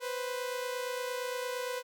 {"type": "tone pair together", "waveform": "sawtooth", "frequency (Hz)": [494.6, 523.3], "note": ["B4", "C5"], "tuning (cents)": [3, 0], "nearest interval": "minor second", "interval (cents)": 97, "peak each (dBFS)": [-31, -36], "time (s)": [0, 1.83], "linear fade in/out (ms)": 50, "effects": []}